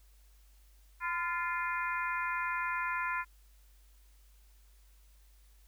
harmonic tone with a mistuned harmonic, 349.2 Hz, F4, in tune, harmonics 3 / 4 / 5 / 6 / 7, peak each -35 / -37 / -39 / -41 / -42 dBFS, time 1-3.25 s, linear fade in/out 50 ms, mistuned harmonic 3, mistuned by -48 cents, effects added 50 Hz sine -58 dBFS peak until 5.67 s + white hiss -69 dBFS RMS until 5.67 s

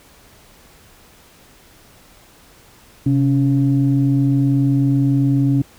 sine tone pair together, 132 / 279.7 Hz, C3 / C#4, +16 / +16 cents, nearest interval octave + minor second, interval 1300 cents, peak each -14 / -15 dBFS, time 3.06-5.62 s, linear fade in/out 5 ms, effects tanh soft clip ceiling -6 dBFS + pink hiss -48 dBFS RMS until 5.78 s

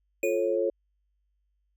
square tone with exponential decay, 2462 Hz, D#7, 19 cents flat, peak -30 dBFS, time 0.23-0.56 s, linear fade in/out 2 ms, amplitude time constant 70 ms
sine chord, F augmented, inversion none, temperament just, 349.2 / 436.5 / 545.7 Hz, F4 / A4 / C#5, 0 / -14 / -27 cents, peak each -29 / -28 / -27 dBFS, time 0.23-0.7 s, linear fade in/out 5 ms
effects added 50 Hz sine -70 dBFS peak until 1.76 s

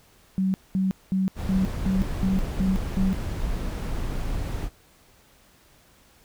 sine tone bursts, 189.7 Hz, F#3, 43 cents sharp, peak -20 dBFS, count 8, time 0.38-3.13 s, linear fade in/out 0 ms, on 160 ms, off 210 ms
brown noise, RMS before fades -28 dBFS, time 1.35-4.7 s, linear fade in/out 50 ms
effects pink hiss -57 dBFS RMS until 6.24 s

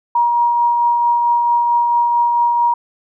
sine tone with tremolo, 950 Hz, A#5, 33 cents sharp, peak -10 dBFS, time 0.15-2.74 s, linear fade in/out 5 ms, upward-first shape triangle, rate 4.5 Hz, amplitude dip 30%, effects none

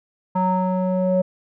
square tone with low-pass filter sweep, 185 Hz, F#3, in tune, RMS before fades -20 dBFS, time 0.35-1.22 s, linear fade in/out 10 ms, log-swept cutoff 1000 to 580 Hz, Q 6.3, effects none

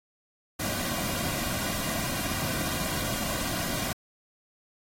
pink noise with comb filter, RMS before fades -31 dBFS, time 0.59-3.93 s, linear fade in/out 10 ms, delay 2.3 ms, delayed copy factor -0.65, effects AAC 48 kbps

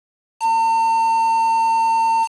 triangle tone with quantisation, 905 Hz, A5, 48 cents sharp, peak -12 dBFS, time 0.4-2.28 s, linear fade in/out 50 ms, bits 5, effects resampled to 24000 Hz

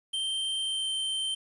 square tone with pitch glide, 3136 to 3116 Hz, G7 to G7, 0 to -11 cents, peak -29 dBFS, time 0.13-1.35 s, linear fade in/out 10 ms, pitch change -11 cents, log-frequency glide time 0.6-0.9 s, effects resampled to 24000 Hz + 10-bit

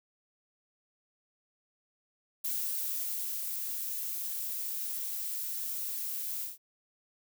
violet noise with ADSR envelope, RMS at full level -33 dBFS, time 2.44-6.58 s, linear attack 8 ms, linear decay 1000 ms, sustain -3 dB, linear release 160 ms, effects none

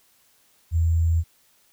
sine tone with sample-and-hold, 82.6 Hz, E2, 4 cents sharp, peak -17 dBFS, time 0.71-1.24 s, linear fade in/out 50 ms, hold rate 7350 Hz, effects white hiss -61 dBFS RMS until 1.72 s

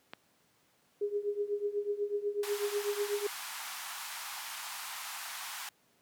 click, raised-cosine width 0.3 ms, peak -25 dBFS, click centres 0.135 s
sine tone with tremolo, 410.6 Hz, G#4, 20 cents flat, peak -27 dBFS, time 1.01-3.27 s, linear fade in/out 5 ms, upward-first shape triangle, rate 8.1 Hz, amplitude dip 90%
pink band-pass noise, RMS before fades -42 dBFS, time 2.43-5.69 s, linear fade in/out 2 ms, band 790 to 16000 Hz, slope 48 dB/octave
effects pink hiss -69 dBFS RMS until 6.01 s + high-pass 150 Hz 12 dB/octave

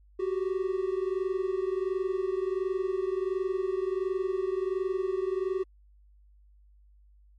triangle tone pair together, 370.6 / 392 Hz, F#4 / G4, +3 / 0 cents, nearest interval minor second, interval 97 cents, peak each -27 / -29 dBFS, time 0.19-5.64 s, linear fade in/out 10 ms, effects added 50 Hz sine -55 dBFS peak until 7.38 s + MP3 48 kbps

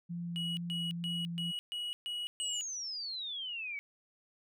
sine tone with vibrato, 171.2 Hz, F3, 34 cents flat, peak -36 dBFS, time 0.09-1.52 s, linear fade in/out 20 ms, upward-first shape sine, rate 2.2 Hz, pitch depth 12 cents each way
triangle tone bursts, 2913 Hz, F#7, 28 cents flat, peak -34 dBFS, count 7, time 0.36-2.61 s, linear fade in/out 0 ms, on 210 ms, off 130 ms
sine exponential sweep, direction down, 8360 to 2221 Hz, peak -37 dBFS, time 2.4-3.79 s, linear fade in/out 0 ms
effects none

